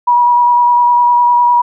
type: tone with vibrato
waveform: sine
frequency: 966 Hz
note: B5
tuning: 39 cents flat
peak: -6 dBFS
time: 0.07-1.62 s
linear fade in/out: 10 ms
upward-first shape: square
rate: 9.9 Hz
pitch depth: 13 cents each way
effects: none